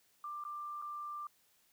sine tone with dropouts, 1185 Hz, D6, 15 cents sharp, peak -40 dBFS, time 0.24-1.27 s, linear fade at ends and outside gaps 2 ms, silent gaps 0.439-0.45 / 0.817-0.822 s, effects white hiss -71 dBFS RMS until 1.72 s

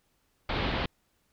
pink low-pass noise, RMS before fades -30 dBFS, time 0.49-0.86 s, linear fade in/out 5 ms, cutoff 4200 Hz, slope 48 dB/octave, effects pink hiss -72 dBFS RMS until 1.32 s

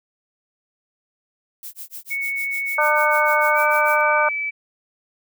violet noise with tremolo, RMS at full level -33 dBFS, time 1.63-4.01 s, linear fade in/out 0 ms, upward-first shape sine, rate 6.7 Hz, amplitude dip 100%
sine tone with pitch glide, 2217 to 2304 Hz, C#7 to D7, 0 to -34 cents, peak -22 dBFS, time 2.1-4.51 s, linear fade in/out 20 ms, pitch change +66 cents, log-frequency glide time 3.53-3.58 s
harmonic tone, 301.4 Hz, D4, 45 cents sharp, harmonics 2 / 3 / 4 / 5, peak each -21 / -21 / -21 / -21 dBFS, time 2.78-4.29 s, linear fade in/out 5 ms
effects none

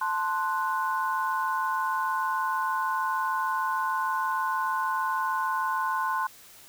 sine chord, F# diminished, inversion first, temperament equal, 880 / 1046.5 / 1480 Hz, A5 / C6 / F#6, 0 / 0 / 0 cents, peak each -31 / -27 / -32 dBFS, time 0.01-6.27 s, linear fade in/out 5 ms, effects white hiss -51 dBFS RMS until 6.68 s

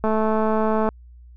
click train, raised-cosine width 1 ms, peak -9 dBFS, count 186, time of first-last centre 0.04-0.889 s, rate 218 Hz, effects added 60 Hz sine -42 dBFS peak until 1.36 s

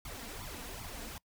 pink noise with flanger, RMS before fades -44 dBFS, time 0.05-1.18 s, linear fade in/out 2 ms, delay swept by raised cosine 0.87 to 4.37 ms, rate 2.6 Hz, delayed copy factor +1, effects noise-tail reverb RT60 0.1 s tail -23 dB re dry

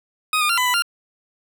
20% pulse tone with pitch steps, 1251 / 1214 / 1382 / 1002 / 992 / 1396 Hz, D#6 / D#6 / F6 / B5 / B5 / F6, +9 / -43 / -19 / +25 / +7 / -1 cents, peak -12 dBFS, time 0.33-0.822 s, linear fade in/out 2 ms, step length 82 ms, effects none

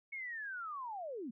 sine linear sweep, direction down, 2217 to 206.7 Hz, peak -40 dBFS, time 0.12-1.31 s, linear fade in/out 10 ms, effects none

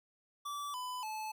square tone with pitch steps, 1157 / 1001.4 / 866.8 Hz, D6 / B5 / A5, -26 / +24 / -26 cents, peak -39 dBFS, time 0.45-1.32 s, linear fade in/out 10 ms, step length 290 ms, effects none

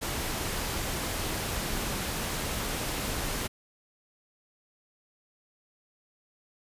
pink noise, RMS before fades -32 dBFS, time 0.01-3.48 s, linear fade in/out 20 ms, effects resampled to 32000 Hz

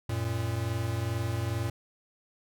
square tone pair together, 92.5 / 114.82 Hz, F#2 / A#2, 0 / -26 cents, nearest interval major third, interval 374 cents, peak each -34 / -31 dBFS, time 0.09-1.7 s, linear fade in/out 5 ms, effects none

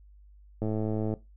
click train, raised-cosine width 2 ms, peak -18 dBFS, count 57, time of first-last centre 0.62-1.139 s, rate 108 Hz, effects noise-tail reverb RT60 0.2 s tail -17 dB re dry + added 50 Hz sine -51 dBFS peak until 1.36 s

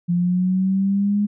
sine linear sweep, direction up, 172.7 to 207.7 Hz, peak -16 dBFS, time 0.08-1.27 s, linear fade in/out 20 ms, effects none

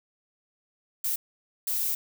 violet noise bursts at uneven times, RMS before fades -28 dBFS, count 2, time 1.04-1.16 / 1.67-1.95 s, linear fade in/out 5 ms, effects none

